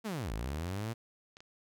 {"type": "linear two-way sweep", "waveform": "sawtooth", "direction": "down then up", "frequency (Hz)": [234, 48.82, 119.2], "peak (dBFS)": -31, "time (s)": [0.04, 0.94], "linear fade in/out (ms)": 20, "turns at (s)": 0.32}
{"type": "clicks", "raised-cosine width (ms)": 0.2, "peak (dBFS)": -34, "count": 3, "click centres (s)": [0.687, 1.369, 1.405]}
{"effects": []}